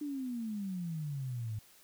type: exponential sweep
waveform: sine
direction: down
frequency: 300 to 104.8 Hz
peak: -35 dBFS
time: 0.01-1.59 s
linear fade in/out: 5 ms
effects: white hiss -61 dBFS RMS until 1.83 s